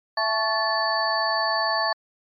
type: tone cluster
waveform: sine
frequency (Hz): 663 / 868 / 1114 / 1748 / 4505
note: E5 / A5 / C#6 / A6 / C#8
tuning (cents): +10 / -24 / +8 / -12 / +27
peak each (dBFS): -27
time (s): 0.17-1.93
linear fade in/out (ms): 5
effects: MP3 48 kbps